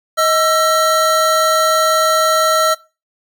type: tone pair together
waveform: square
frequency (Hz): 631 / 1337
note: D#5 / E6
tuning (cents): +24 / +24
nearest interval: octave + minor second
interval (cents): 1300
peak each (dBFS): -16 / -14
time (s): 0.17-2.75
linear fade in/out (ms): 20
effects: noise-tail reverb RT60 0.3 s tail -21 dB re dry